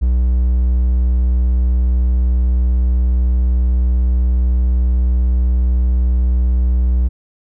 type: tone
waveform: triangle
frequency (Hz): 61.6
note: B1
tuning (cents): -4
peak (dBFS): -9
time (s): 0.01-7.09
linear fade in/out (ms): 20
effects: none